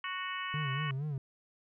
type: harmonic tone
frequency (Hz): 370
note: F#4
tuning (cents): 0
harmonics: 3 / 4 / 5 / 6 / 7 / 8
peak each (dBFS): -39 / -45 / -41 / -44 / -46 / -43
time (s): 0.04-0.91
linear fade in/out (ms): 2
type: tone with vibrato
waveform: triangle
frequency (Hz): 142.3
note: C#3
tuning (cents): +46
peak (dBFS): -31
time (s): 0.54-1.18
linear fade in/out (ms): 2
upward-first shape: sine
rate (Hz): 4.3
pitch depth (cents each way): 130
effects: none